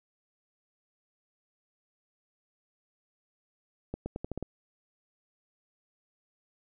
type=accelerating click train; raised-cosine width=2 ms; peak=-21 dBFS; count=7; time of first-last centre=3.94-4.427 s; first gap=120 ms; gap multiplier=0.84; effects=none